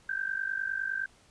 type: tone with amplitude modulation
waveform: sine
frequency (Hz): 1568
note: G6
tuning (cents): 0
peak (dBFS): -26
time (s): 0.09-1.06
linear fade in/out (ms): 5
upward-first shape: sine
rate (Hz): 49.8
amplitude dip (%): 85
effects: pink hiss -61 dBFS RMS until 1.3 s + resampled to 22050 Hz